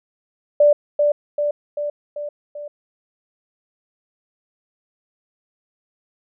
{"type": "tone with echo", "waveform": "sine", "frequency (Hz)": 587.3, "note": "D5", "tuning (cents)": 0, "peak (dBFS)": -9, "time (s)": [0.6, 0.73], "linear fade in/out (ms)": 5, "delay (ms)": 390, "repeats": 5, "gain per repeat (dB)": -4, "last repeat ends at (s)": 2.68, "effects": []}